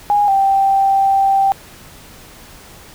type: tone pair in turn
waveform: sine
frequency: 822 / 782.4 Hz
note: G#5 / G5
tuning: -18 / -4 cents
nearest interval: minor second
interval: 86 cents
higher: first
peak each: -10 dBFS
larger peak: neither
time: 0.1-0.28 / 0.28-1.52 s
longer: second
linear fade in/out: 0 ms
effects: pink hiss -40 dBFS RMS until 2.94 s